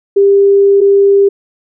sine tone pair in turn, 397.9 / 397.9 Hz, G4 / G4, +26 / +26 cents, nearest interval unison, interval 0 cents, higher neither, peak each -4 dBFS, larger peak neither, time 0.16-0.81 / 0.81-1.29 s, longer first, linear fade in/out 10 ms, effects none

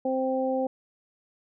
harmonic tone, 261.6 Hz, C4, in tune, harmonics 1 / 2 / 3, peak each -29 / -26 / -32 dBFS, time 0.05-0.67 s, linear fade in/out 5 ms, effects none

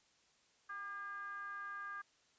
triangle ring-modulated tone, 210 Hz, G#3, 19 cents sharp, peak -38 dBFS, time 0.69-2.02 s, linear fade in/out 10 ms, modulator 1410 Hz, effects white hiss -72 dBFS RMS until 2.38 s + resampled to 16000 Hz

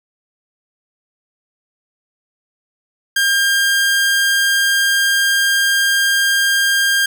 sawtooth tone, 1604 Hz, G6, 39 cents sharp, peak -9 dBFS, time 3.16-7.06 s, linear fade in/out 5 ms, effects none

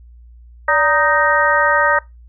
harmonic tone with a mistuned harmonic, 311.1 Hz, D#4, in tune, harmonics 2 / 3 / 4 / 5 / 6, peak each -18 / -18 / -18 / -18 / -18 dBFS, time 0.68-1.99 s, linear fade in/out 5 ms, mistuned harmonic 2, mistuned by -120 cents, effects noise-tail reverb RT60 0.2 s tail -22 dB re dry + added 59 Hz sine -39 dBFS peak until 2.28 s

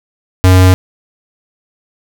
square tone, 92.5 Hz, F#2, in tune, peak -4 dBFS, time 0.44-0.74 s, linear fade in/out 0 ms, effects none

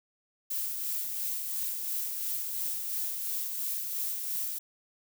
violet noise with tremolo, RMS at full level -32 dBFS, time 0.5-4.59 s, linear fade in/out 10 ms, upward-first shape sine, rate 2.9 Hz, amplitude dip 35%, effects none

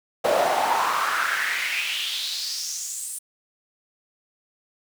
brown noise with high-pass filter sweep, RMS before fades -25 dBFS, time 0.24-3.19 s, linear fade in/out 10 ms, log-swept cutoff 560 to 9300 Hz, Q 4.4, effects none

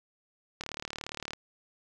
click train, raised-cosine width 0.2 ms, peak -19 dBFS, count 28, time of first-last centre 0.61-1.334 s, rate 37.3 Hz, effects none

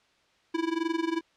square tone with amplitude modulation, 329.6 Hz, E4, in tune, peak -24 dBFS, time 0.54-1.21 s, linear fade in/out 10 ms, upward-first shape sine, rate 22.4 Hz, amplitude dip 85%, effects white hiss -65 dBFS RMS until 1.36 s + low-pass 4000 Hz 12 dB/octave

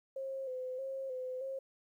sine tone with vibrato, 523 Hz, C5, 1 cent flat, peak -37 dBFS, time 0.16-1.59 s, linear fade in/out 5 ms, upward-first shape square, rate 1.6 Hz, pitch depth 42 cents each way, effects 12-bit

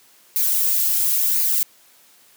violet noise with flanger, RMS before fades -19 dBFS, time 0.36-1.63 s, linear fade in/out 0 ms, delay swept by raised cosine 0.44 to 2.74 ms, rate 0.96 Hz, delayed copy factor +0.5, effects white hiss -53 dBFS RMS until 2.36 s + high-pass 150 Hz 12 dB/octave

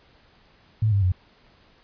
sine tone with pitch steps, 108.8 / 99.77 / 91.49 Hz, A2 / G2 / F#2, -19 / +31 / -19 cents, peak -17 dBFS, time 0.82-1.12 s, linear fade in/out 5 ms, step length 100 ms, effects pink hiss -57 dBFS RMS until 1.83 s + resampled to 11025 Hz

